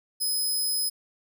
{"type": "tone", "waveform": "15% pulse", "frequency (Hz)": 5070, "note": "D#8", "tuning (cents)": 32, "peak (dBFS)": -19, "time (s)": [0.2, 0.9], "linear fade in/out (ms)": 20, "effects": []}